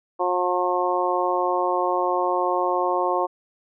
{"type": "harmonic tone", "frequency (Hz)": 179.7, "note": "F3", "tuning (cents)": 50, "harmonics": [2, 3, 4, 5, 6], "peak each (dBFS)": [-26, -26, -26, -26, -26], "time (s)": [0.19, 3.27], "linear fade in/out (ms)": 20, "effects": []}